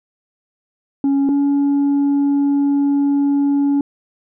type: tone pair in turn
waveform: sine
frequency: 277.2 / 282.5 Hz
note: C#4 / C#4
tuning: 0 / +33 cents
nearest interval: unison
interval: 33 cents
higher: second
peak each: -10 dBFS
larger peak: neither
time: 1.04-1.29 / 1.29-3.81 s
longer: second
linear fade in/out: 2 ms
effects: tanh soft clip ceiling -12 dBFS